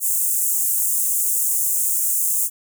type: high-pass noise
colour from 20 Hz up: pink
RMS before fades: -20 dBFS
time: 0-2.5 s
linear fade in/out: 50 ms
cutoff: 7200 Hz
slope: 48 dB/octave
effects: none